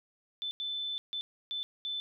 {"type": "tone bursts at uneven times", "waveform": "sine", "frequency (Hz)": 3520, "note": "A7", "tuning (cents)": 0, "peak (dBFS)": -33, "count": 5, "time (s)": [[0.42, 0.51], [0.6, 0.98], [1.13, 1.21], [1.51, 1.63], [1.85, 2]], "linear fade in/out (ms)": 0, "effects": []}